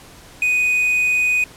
triangle tone with quantisation, 2489 Hz, D#7, in tune, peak -13 dBFS, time 0.42-1.44 s, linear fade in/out 2 ms, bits 6, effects pink hiss -43 dBFS RMS until 1.56 s + low-pass 12000 Hz 12 dB/octave

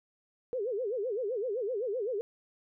sine tone with vibrato, 453.2 Hz, A#4, 49 cents flat, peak -30 dBFS, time 0.53-2.21 s, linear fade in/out 0 ms, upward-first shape sine, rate 7.8 Hz, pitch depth 250 cents each way, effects none

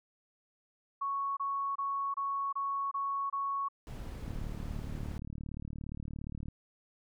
sine tone bursts, 1108.7 Hz, C#6, in tune, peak -31 dBFS, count 7, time 1.01-3.686 s, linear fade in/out 10 ms, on 360 ms, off 26 ms
brown noise, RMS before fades -42 dBFS, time 3.87-5.18 s, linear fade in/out 0 ms
click train, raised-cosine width 5 ms, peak -29 dBFS, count 83, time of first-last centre 4.28-6.484 s, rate 37.2 Hz
effects none

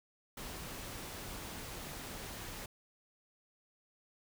pink noise, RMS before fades -45 dBFS, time 0.37-2.66 s, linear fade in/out 5 ms, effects none

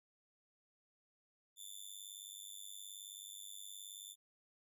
15% pulse tone with amplitude modulation, 3529 Hz, A7, 4 cents sharp, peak -38 dBFS, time 1.56-4.16 s, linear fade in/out 50 ms, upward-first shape sine, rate 98.9 Hz, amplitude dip 90%, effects none

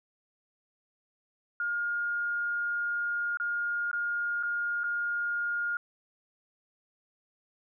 sine tone with dropouts, 1419 Hz, F6, 27 cents sharp, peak -28 dBFS, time 1.6-5.77 s, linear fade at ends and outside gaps 2 ms, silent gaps 3.372-3.399 / 3.914-3.93 / 4.428-4.433 / 4.835-4.84 s, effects none

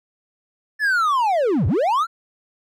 triangle linear two-way sweep, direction down then up, 1769 to 73.3 to 1413 Hz, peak -14 dBFS, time 0.79-2.07 s, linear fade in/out 50 ms, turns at 1.67 s, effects none

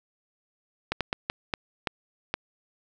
slowing click train, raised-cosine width 0.3 ms, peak -10 dBFS, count 7, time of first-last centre 0.92-2.34 s, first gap 87 ms, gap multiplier 1.4, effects none

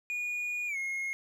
triangle tone with pitch glide, 2447 to 2155 Hz, D#7 to C#7, -29 to -49 cents, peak -30 dBFS, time 0.1-1.13 s, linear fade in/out 0 ms, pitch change -220 cents, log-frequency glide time 0.67-0.77 s, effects none

